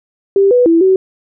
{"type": "tone with pitch steps", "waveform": "sine", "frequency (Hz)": [393.9, 492.9, 331.8, 378.5], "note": ["G4", "B4", "E4", "F#4"], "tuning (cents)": [8, -3, 11, 39], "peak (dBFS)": -6, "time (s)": [0.36, 0.96], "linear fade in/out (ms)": 2, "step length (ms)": 150, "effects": []}